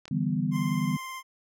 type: clicks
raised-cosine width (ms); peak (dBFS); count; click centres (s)
0.2; -26; 2; 0.055 / 0.08
type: chord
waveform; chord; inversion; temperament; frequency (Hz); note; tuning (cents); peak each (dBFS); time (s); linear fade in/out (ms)
sine; E minor seventh; third; equal; 146.83 / 164.81 / 196 / 246.9; D3 / E3 / G3 / B3; 0 / 0 / 0 / 0; -30; 0.11-0.97; 5
type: tone with vibrato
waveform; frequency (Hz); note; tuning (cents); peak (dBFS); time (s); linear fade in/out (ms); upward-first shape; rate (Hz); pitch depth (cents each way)
25% pulse; 1046.5; C6; 0; -32; 0.51-1.23; 50; sine; 19; 18
effects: none